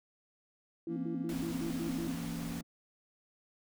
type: chord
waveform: triangle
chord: A# diminished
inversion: second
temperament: just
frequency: 167.82 / 233.1 / 279.7 Hz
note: E3 / A#3 / C#4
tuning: +31 / 0 / +16 cents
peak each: -38 / -39 / -41 dBFS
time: 0.87-2.63 s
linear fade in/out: 50 ms
type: tone with vibrato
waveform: sine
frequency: 295.1 Hz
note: D4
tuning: 8 cents sharp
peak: -36 dBFS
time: 0.87-2.15 s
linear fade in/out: 2 ms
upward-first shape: square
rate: 5.4 Hz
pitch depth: 210 cents each way
type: noise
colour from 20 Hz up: pink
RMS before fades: -46 dBFS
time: 1.29-2.61 s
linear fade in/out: 2 ms
effects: none